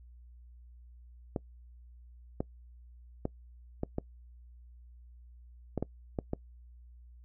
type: clicks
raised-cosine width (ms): 2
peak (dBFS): -18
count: 9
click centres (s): 1.362 / 2.405 / 3.254 / 3.834 / 3.984 / 5.777 / 5.826 / 6.188 / 6.334
effects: noise-tail reverb RT60 0.1 s tail -23 dB re dry + added 60 Hz sine -51 dBFS peak until 7.24 s